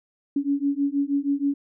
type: beating tone pair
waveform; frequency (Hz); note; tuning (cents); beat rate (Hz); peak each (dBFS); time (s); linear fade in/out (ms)
sine; 278.8 / 285.1; C#4 / C#4; +10 / +49; 6.3; -24; 0.36-1.54; 5
effects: none